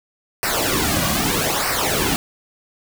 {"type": "noise with flanger", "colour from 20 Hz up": "pink", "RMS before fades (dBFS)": -20, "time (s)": [0.43, 2.16], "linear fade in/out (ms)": 0, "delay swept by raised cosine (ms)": [0.29, 2.29], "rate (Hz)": 0.8, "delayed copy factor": -0.75, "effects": []}